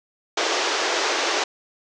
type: band-pass noise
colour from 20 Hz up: pink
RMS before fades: -23 dBFS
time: 0.37-1.44 s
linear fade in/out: 5 ms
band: 340 to 6700 Hz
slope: 48 dB/octave
effects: none